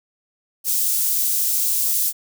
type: high-pass noise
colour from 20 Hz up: white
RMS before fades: -20 dBFS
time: 0.64-2.13 s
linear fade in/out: 50 ms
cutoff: 7400 Hz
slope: 12 dB/octave
effects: none